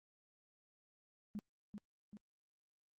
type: tone with echo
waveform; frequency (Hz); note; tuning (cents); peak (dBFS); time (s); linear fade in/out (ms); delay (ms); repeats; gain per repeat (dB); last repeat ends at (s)
sine; 206.9; G#3; -6; -40; 1.35-1.39; 0; 390; 2; -5; 2.17
effects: Opus 24 kbps